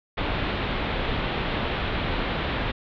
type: low-pass noise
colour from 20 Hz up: pink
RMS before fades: -27 dBFS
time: 0.17-2.72 s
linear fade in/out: 10 ms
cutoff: 3800 Hz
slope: 48 dB/octave
effects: none